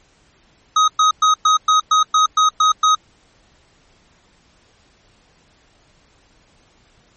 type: tone bursts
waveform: square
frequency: 1259 Hz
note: D#6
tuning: 20 cents sharp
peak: -11 dBFS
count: 10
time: 0.76-2.95 s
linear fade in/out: 5 ms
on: 120 ms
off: 110 ms
effects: pink hiss -55 dBFS RMS until 7.16 s + MP3 32 kbps